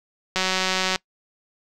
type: click train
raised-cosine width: 0.2 ms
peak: -5 dBFS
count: 113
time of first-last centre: 0.36-0.959 s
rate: 187 Hz
effects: noise-tail reverb RT60 0.1 s tail -23 dB re dry